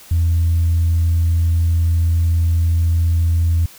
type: tone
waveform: sine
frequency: 83.7 Hz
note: E2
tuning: 27 cents sharp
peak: -11 dBFS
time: 0.11-3.66 s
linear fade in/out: 5 ms
effects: tanh soft clip ceiling -9 dBFS + white hiss -42 dBFS RMS until 3.78 s